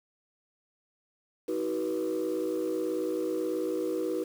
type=tone cluster; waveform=sine; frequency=319.4 / 377.8 / 485.5 Hz; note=D#4 / F#4 / B4; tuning=+45 / +36 / -30 cents; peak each=-31 dBFS; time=1.48-4.24 s; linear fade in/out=10 ms; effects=tanh soft clip ceiling -23 dBFS + 8-bit